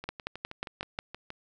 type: two click trains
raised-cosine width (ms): 0.3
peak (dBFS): -16 / -24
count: 6 / 9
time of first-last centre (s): 0.09-0.989 / 0.04-1.304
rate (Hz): 5.56 / 6.33
effects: none